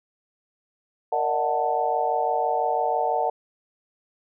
sine tone cluster, 463 / 588 / 634 / 740 / 884 Hz, A#4 / D5 / D#5 / F#5 / A5, -12 / +2 / +32 / 0 / +8 cents, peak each -29 / -29 / -31 / -24 / -27 dBFS, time 1.12-3.3 s, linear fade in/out 5 ms, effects none

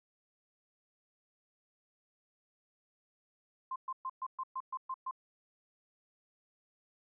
sine tone bursts, 1046.5 Hz, C6, in tune, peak -35 dBFS, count 9, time 3.71-5.111 s, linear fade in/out 5 ms, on 49 ms, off 120 ms, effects none

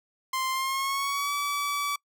sawtooth tone with pitch glide, 1046.5 to 1147.8 Hz, C6 to D6, 0 to -40 cents, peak -23 dBFS, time 0.33-1.96 s, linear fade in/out 5 ms, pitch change +160 cents, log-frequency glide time 0.5-1.33 s, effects noise-tail reverb RT60 0.1 s tail -26 dB re dry

